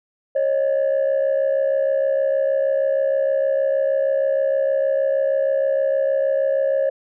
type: tone pair together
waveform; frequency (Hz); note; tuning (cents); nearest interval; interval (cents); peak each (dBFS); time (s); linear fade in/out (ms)
sine; 545 / 611.4; C#5 / D#5; -29 / -30; major second; 199; -16 / -20; 0.35-6.9; 10
effects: tanh soft clip ceiling -13 dBFS